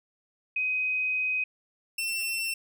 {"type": "tone pair in turn", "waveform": ["sine", "sawtooth"], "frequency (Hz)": [2515, 2698], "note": ["D#7", "E7"], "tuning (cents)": [18, 40], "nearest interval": "minor second", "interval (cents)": 122, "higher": "second", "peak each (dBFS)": -25, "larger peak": "neither", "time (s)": [[0.56, 1.44], [1.98, 2.54]], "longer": "first", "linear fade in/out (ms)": 5, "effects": []}